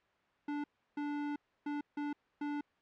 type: tone bursts at uneven times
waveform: square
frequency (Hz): 291.9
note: D4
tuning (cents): -10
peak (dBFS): -36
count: 5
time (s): 0.48-0.64 / 0.97-1.36 / 1.66-1.81 / 1.97-2.13 / 2.41-2.61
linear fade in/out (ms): 5
effects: white hiss -71 dBFS RMS until 2.81 s + low-pass 2000 Hz 12 dB/octave